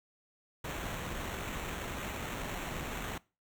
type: noise with sample-and-hold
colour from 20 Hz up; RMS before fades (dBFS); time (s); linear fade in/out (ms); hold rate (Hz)
pink; -39; 0.64-3.18; 5; 4900
effects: noise-tail reverb RT60 0.3 s tail -22 dB re dry

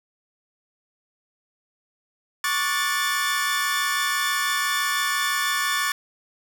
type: chord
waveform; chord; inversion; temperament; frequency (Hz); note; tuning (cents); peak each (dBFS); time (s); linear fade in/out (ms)
sawtooth; D major seventh; third; equal with one note detuned; 1108.7 / 1174.7 / 1457.9 / 1760; C#6 / D6 / F#6 / A6; 0 / 0 / -26 / 0; -24 / -26 / -27 / -21; 2.44-5.92; 2
effects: none

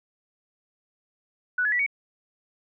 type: tone with pitch steps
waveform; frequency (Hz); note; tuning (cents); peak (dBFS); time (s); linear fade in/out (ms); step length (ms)
sine; 1480 / 1700.1 / 1952.9 / 2243; F#6 / G#6 / B6 / C#7; 0 / +40 / -20 / +20; -21; 1.58-1.864; 5; 71
effects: none

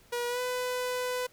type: tone with pitch glide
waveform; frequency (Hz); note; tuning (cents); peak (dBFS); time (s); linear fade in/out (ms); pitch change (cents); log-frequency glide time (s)
sawtooth; 481.4 to 499.8; B4 to B4; -44 to +21; -26; 0.12-1.27; 10; +65; 0.28-0.4
effects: pink hiss -60 dBFS RMS until 1.32 s

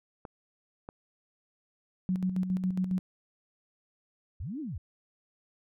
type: clicks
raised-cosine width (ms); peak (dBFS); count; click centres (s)
1; -27; 2; 0.252 / 0.889
type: tone with tremolo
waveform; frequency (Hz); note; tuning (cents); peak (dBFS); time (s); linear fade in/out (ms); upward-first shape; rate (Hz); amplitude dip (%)
sine; 185; F#3; 0; -25; 2.09-2.99; 0; square; 7.3; 55
type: linear two-way sweep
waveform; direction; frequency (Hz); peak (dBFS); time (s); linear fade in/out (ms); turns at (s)
sine; up then down; 55 to 326.7 to 55; -34; 4.4-4.78; 5; 4.6
effects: none

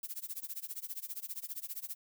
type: noise with tremolo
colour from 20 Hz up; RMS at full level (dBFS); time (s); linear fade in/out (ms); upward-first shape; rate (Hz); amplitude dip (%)
violet; -39; 0.03-1.95; 2; sine; 15; 95
effects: none

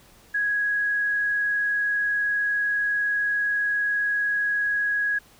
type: tone with vibrato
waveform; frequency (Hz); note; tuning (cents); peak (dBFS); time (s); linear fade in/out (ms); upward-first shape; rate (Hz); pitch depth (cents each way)
sine; 1661.2; G#6; 0; -21; 0.34-5.19; 10; square; 20; 12
effects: pink hiss -54 dBFS RMS until 5.39 s

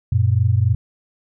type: tone pair together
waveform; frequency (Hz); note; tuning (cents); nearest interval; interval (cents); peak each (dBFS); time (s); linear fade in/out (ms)
sine; 94.19 / 117.8; F#2 / A#2; +31 / +19; major third; 388; -16; 0.12-0.75; 5
effects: none

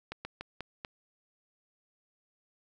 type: slowing click train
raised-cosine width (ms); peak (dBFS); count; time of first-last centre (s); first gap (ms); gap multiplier
0.3; -22; 5; 0.12-0.848; 130; 1.23
effects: none

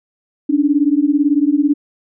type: beating tone pair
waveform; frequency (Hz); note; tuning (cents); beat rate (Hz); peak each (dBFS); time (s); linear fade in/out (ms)
sine; 281.6 / 299.6; C#4 / D4; +27 / +35; 18; -14; 0.49-1.74; 10
effects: none

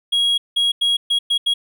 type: tone bursts at uneven times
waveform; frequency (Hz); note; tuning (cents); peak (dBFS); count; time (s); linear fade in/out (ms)
triangle; 3300; G#7; -12; -13; 6; 0.12-0.38 / 0.56-0.72 / 0.81-0.97 / 1.1-1.19 / 1.3-1.38 / 1.46-1.54; 10
effects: none

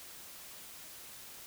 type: silence
effects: white hiss -50 dBFS RMS until 1.46 s

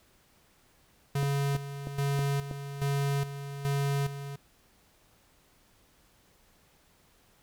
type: tone with tremolo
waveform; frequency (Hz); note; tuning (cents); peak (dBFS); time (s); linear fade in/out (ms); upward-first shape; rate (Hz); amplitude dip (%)
square; 140.4; C#3; +22; -27; 1.15-4.36; 5; square; 1.2; 70
type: click train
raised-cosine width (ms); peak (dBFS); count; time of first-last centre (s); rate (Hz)
2; -24; 5; 1.23-2.512; 3.12
effects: pink hiss -64 dBFS RMS until 7.42 s

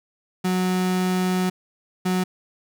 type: tone bursts at uneven times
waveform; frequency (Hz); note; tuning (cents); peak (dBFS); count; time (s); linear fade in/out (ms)
35% pulse; 183.8; F#3; -11; -18; 2; 0.44-1.5 / 2.05-2.24; 10
effects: none

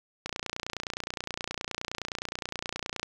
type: click train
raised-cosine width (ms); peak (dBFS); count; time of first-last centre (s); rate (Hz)
0.2; -15; 83; 0.26-3.03; 29.6
effects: none

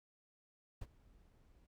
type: noise with ADSR envelope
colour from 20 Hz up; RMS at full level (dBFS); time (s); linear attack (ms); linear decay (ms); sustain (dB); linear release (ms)
brown; -44; 0.81-1.67; 8; 39; -22; 15
effects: none

